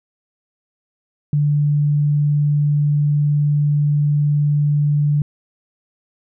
sine tone, 146.83 Hz, D3, in tune, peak -13 dBFS, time 1.33-5.22 s, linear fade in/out 2 ms, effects none

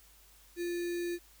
sine tone with sample-and-hold, 347 Hz, F4, 11 cents flat, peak -32 dBFS, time 0.56-1.19 s, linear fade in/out 50 ms, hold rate 2100 Hz, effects added 50 Hz sine -62 dBFS peak until 1.4 s + white hiss -61 dBFS RMS until 1.4 s

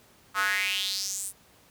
square tone with high-pass filter sweep, 98 Hz, G2, in tune, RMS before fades -29 dBFS, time 0.34-1.33 s, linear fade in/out 50 ms, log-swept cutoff 1200 to 10000 Hz, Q 4.7, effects pink hiss -58 dBFS RMS until 1.7 s + high-pass 60 Hz 12 dB/octave

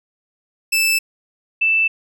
sawtooth / sine tone pair in turn, 2637 / 2648 Hz, E7 / E7, 0 / +7 cents, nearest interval unison, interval 7 cents, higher second, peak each -11 / -13 dBFS, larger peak first, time 0.72-0.99 / 1.61-1.88 s, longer neither, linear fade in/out 10 ms, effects none

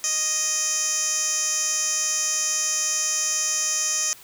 15% pulse tone with band-pass filter, 622.3 Hz, D#5, in tune, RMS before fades -24 dBFS, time 0.04-4.13 s, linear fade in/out 0 ms, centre 6600 Hz, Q 4.2, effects white hiss -47 dBFS RMS until 4.23 s

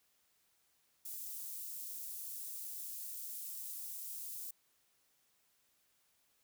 white high-pass noise, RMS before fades -45 dBFS, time 1.05-4.51 s, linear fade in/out 5 ms, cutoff 9000 Hz, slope 12 dB/octave, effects white hiss -75 dBFS RMS until 6.43 s

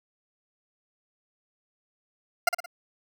20% pulse tone with echo, 698.5 Hz, F5, in tune, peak -12 dBFS, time 2.47-2.49 s, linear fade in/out 5 ms, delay 57 ms, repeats 3, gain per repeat -7 dB, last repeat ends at 2.661 s, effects none

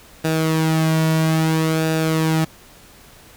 sawtooth tone with flanger, 159.6 Hz, D#3, 44 cents sharp, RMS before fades -18 dBFS, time 0.24-2.45 s, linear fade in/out 10 ms, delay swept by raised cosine 0.94 to 2.44 ms, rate 0.6 Hz, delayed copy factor -0.55, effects pink hiss -46 dBFS RMS until 3.36 s

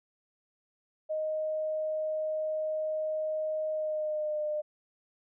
sine tone with pitch glide, 622.3 to 604.2 Hz, D#5 to D5, 0 to +49 cents, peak -29 dBFS, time 1.09-4.62 s, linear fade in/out 20 ms, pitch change -51 cents, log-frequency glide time 3.71-4.42 s, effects none

